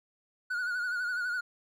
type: tone with vibrato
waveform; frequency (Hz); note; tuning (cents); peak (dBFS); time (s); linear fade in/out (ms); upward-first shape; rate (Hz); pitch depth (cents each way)
triangle; 1458; F#6; -26; -28; 0.5-1.41; 10; sine; 12; 58
effects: none